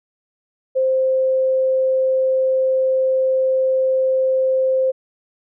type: tone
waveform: sine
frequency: 523.3 Hz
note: C5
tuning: in tune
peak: -14 dBFS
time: 0.75-4.92 s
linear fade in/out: 20 ms
effects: none